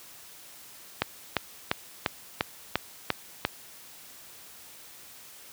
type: click train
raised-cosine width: 0.3 ms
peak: -7 dBFS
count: 8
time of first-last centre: 1.02-3.451 s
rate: 2.88 Hz
effects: white hiss -49 dBFS RMS until 5.52 s + high-pass 60 Hz 12 dB/octave